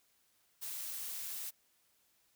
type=noise; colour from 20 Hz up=blue; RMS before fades=-42 dBFS; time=0.61-1.51 s; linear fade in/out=20 ms; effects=white hiss -73 dBFS RMS until 2.35 s